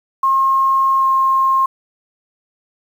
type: tone with pitch glide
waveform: sine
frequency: 1073 to 1066.2 Hz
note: C6 to C6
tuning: +43 to +32 cents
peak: -11 dBFS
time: 0.23-1.66 s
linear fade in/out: 5 ms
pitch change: -11 cents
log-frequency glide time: 0.98-1.05 s
effects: 7-bit